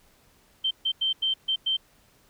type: tone bursts at uneven times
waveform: sine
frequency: 3123 Hz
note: G7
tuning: 7 cents flat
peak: -22 dBFS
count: 6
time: 0.64-0.71 / 0.85-0.92 / 1.01-1.13 / 1.22-1.34 / 1.48-1.56 / 1.66-1.77 s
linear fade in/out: 10 ms
effects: pink hiss -61 dBFS RMS until 2.29 s